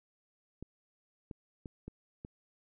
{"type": "clicks", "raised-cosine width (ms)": 3, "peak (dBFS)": -30, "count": 5, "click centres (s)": [0.626, 1.312, 1.658, 1.88, 2.249], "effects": []}